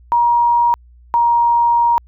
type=tone pair in turn; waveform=sine; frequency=949 / 943 Hz; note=A#5 / A#5; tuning=+31 / +20 cents; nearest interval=unison; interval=11 cents; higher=first; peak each=-10 dBFS; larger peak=neither; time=0.12-0.74 / 1.14-1.98 s; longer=second; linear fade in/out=0 ms; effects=added 60 Hz sine -42 dBFS peak until 2.07 s